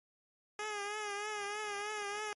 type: tone with vibrato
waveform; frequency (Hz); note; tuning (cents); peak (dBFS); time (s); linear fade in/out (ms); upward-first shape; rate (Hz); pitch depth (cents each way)
10% pulse; 415.3; G#4; 0; -29; 0.59-2.33; 2; triangle; 3.2; 65
effects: low-pass 10000 Hz 12 dB/octave + MP3 48 kbps